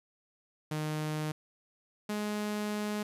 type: tone pair in turn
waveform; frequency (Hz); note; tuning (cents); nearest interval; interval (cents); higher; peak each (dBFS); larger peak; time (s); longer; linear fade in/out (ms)
sawtooth; 153.6 / 209.5; D#3 / G#3; -22 / +15; perfect fourth; 537; second; -28; neither; 0.71-1.32 / 2.09-3.03; second; 5
effects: resampled to 32000 Hz + 11-bit